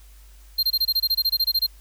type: tone bursts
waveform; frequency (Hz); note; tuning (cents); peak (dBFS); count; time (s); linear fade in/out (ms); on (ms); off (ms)
square; 4186; C8; 0; -18; 15; 0.58-1.667; 10; 51; 23
effects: added 50 Hz sine -45 dBFS peak until 1.8 s + white hiss -56 dBFS RMS until 1.8 s